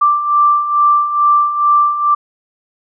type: beating tone pair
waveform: sine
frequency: 1174.7 / 1177 Hz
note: D6 / D6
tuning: 0 / +3 cents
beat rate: 2.3 Hz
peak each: -16 / -10 dBFS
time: 0.01-2.15 s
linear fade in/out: 10 ms
effects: none